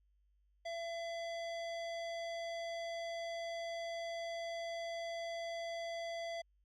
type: tone with low-pass filter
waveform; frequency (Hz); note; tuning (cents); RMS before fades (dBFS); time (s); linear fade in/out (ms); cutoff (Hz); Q
square; 673; E5; +36; -42; 0.65-6.42; 10; 4700; 1.1
effects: added 50 Hz sine -70 dBFS peak until 6.64 s